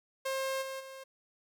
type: tone with level steps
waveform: sawtooth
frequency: 533 Hz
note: C5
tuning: 32 cents sharp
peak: -28 / -34 / -41 dBFS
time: 0.25-1.04 s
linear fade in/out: 10 ms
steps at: 0.61 / 0.79 s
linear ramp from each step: 20 ms
effects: none